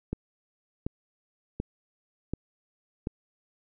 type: click train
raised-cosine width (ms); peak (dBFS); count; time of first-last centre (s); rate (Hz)
3; -17; 5; 0.13-3.071; 1.36
effects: none